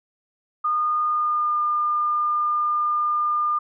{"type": "tone with pitch glide", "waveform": "sine", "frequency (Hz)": [1222, 1205.9], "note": ["D#6", "D6"], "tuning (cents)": [-32, 45], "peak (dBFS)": -19, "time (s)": [0.64, 3.59], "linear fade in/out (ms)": 10, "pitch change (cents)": -23, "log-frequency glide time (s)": [1.06, 1.6], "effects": []}